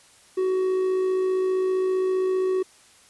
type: tone with amplitude modulation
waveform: triangle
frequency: 374 Hz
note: F#4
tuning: 19 cents sharp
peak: -17 dBFS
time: 0.37-2.63 s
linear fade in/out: 10 ms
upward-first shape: sine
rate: 55.2 Hz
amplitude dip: 30%
effects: white hiss -54 dBFS RMS until 3.09 s + resampled to 24000 Hz